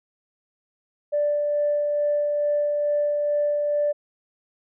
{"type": "tone with tremolo", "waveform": "sine", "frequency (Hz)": 587.3, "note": "D5", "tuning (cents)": 0, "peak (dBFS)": -18, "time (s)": [1.12, 3.93], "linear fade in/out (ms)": 20, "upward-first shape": "sine", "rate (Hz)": 2.3, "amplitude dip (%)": 25, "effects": ["tanh soft clip ceiling -14 dBFS"]}